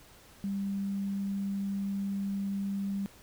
sine tone with quantisation, 197.8 Hz, G3, 16 cents sharp, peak -30 dBFS, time 0.44-3.06 s, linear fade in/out 0 ms, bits 10, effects pink hiss -56 dBFS RMS until 3.22 s

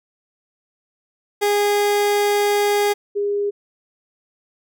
30% pulse / sine tone pair in turn, 410.7 / 407.2 Hz, G#4 / G#4, -19 / -34 cents, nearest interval unison, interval 15 cents, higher first, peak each -13 / -18 dBFS, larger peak first, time 1.41-2.94 / 3.15-3.51 s, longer first, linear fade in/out 20 ms, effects none

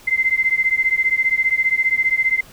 sine beating tone pair, 2068 / 2083 Hz, C7 / C7, -21 / -8 cents, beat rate 15 Hz, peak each -18 dBFS, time 0.07-2.41 s, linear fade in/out 10 ms, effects pink hiss -45 dBFS RMS until 2.52 s

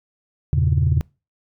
sine chord, E diminished seventh, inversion none, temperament equal with one note detuned, 82.41 / 98 / 118.24 / 138.59 Hz, E2 / G2 / Bb2 / Db3, 0 / 0 / +25 / 0 cents, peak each -18 / -24 / -21 / -18 dBFS, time 0.53-1.01 s, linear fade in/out 0 ms, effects noise-tail reverb RT60 0.3 s tail -25 dB re dry + tanh soft clip ceiling -8 dBFS

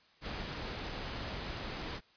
pink noise, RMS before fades -40 dBFS, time 0.21-2.01 s, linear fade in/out 50 ms, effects white hiss -65 dBFS RMS until 2.16 s + resampled to 11025 Hz

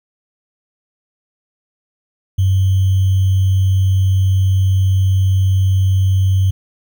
sine tone with sample-and-hold, 95.1 Hz, F#2, 48 cents sharp, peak -10 dBFS, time 2.38-6.51 s, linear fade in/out 10 ms, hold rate 3150 Hz, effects none

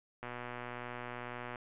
click train, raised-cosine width 0.5 ms, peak -27 dBFS, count 163, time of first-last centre 0.23-1.558 s, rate 122 Hz, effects resampled to 8000 Hz

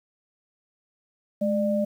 sine tone pair together, 211.1 / 597 Hz, G#3 / D5, +29 / +28 cents, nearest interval octave + tritone, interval 1799 cents, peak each -24 / -24 dBFS, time 1.41-1.85 s, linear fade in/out 10 ms, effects 9-bit

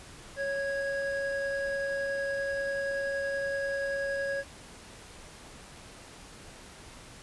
triangle tone pair together, 554.4 / 1652.7 Hz, C#5 / G#6, 0 / -9 cents, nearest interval octave + perfect fifth, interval 1891 cents, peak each -29 / -32 dBFS, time 0.36-4.44 s, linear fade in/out 50 ms, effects pink hiss -49 dBFS RMS until 7.22 s + resampled to 24000 Hz

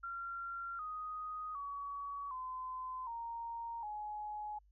sine tone with pitch steps, 1376 / 1247.3 / 1130.6 / 1024.9 / 929 / 842.1 Hz, F6 / D#6 / C#6 / C6 / A#5 / G#5, -26 / +4 / +34 / -36 / -6 / +24 cents, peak -40 dBFS, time 0.03-4.59 s, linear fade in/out 10 ms, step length 760 ms, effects added 50 Hz sine -64 dBFS peak until 4.71 s

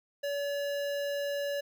square tone with notch filter, 570 Hz, C#5, 48 cents sharp, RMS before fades -33 dBFS, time 0.23-1.61 s, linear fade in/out 10 ms, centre 9000 Hz, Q 1.2, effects none

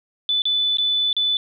sine tone with dropouts, 3492 Hz, A7, 14 cents flat, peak -17 dBFS, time 0.29-1.37 s, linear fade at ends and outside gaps 1 ms, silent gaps 0.42-0.454 / 0.771-0.784 / 1.129-1.166 s, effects none

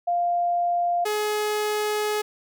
sine / sawtooth tone pair in turn, 698.5 / 422.2 Hz, F5 / G#4, 0 / +29 cents, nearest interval major sixth, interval 871 cents, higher first, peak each -20 / -19 dBFS, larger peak second, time 0.07-1.05 / 1.05-2.22 s, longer second, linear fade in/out 10 ms, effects none

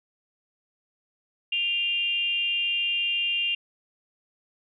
sine tone with frequency modulation, 2794 Hz, F7, in tune, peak -23 dBFS, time 1.52-3.55 s, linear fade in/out 5 ms, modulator 373 Hz, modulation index 0.52, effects none

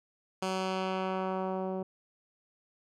10% pulse tone with low-pass filter sweep, 188.3 Hz, F#3, 31 cents sharp, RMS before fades -33 dBFS, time 0.42-1.83 s, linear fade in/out 5 ms, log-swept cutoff 8300 to 500 Hz, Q 0.84, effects none

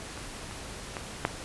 clicks, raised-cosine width 0.5 ms, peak -26 / -26 / -18 / -9 dBFS, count 4, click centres 0.176 / 0.511 / 0.968 / 1.251 s, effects pink hiss -41 dBFS RMS until 1.44 s + resampled to 24000 Hz

